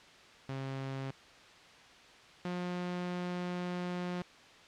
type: tone pair in turn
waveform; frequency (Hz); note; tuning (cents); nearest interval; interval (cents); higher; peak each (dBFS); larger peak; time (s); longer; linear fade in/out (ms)
sawtooth; 134.5 / 178.34; C3 / F3; +48 / +37; perfect fourth; 489; second; -33 / -31; second; 0.49-1.11 / 2.45-4.22; second; 2
effects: white hiss -56 dBFS RMS until 4.67 s + low-pass 4000 Hz 12 dB/octave